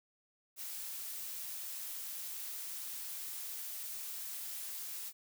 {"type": "noise", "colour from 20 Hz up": "blue", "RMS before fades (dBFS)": -43, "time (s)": [0.56, 5.13], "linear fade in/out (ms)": 50, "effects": []}